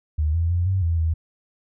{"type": "tone with pitch steps", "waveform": "sine", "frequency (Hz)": [76.4, 83.7, 87.4, 95, 83.5, 80.9], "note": ["D#2", "E2", "F2", "F#2", "E2", "E2"], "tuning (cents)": [-31, 27, 2, 46, 23, -32], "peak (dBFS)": -18, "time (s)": [0.18, 1.14], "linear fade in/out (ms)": 10, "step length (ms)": 160, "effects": []}